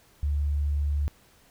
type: tone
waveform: sine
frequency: 72.6 Hz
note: D2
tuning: 19 cents flat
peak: -23 dBFS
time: 0.23-1.08 s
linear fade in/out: 0 ms
effects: pink hiss -59 dBFS RMS until 1.5 s